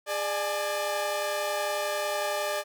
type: tone cluster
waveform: sawtooth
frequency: 412.2 / 597 / 826 / 857 Hz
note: G#4 / D5 / G#5 / A5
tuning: -13 / +28 / -10 / -46 cents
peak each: -34 / -25 / -33 / -34 dBFS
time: 0.06-2.64 s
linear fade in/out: 50 ms
effects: none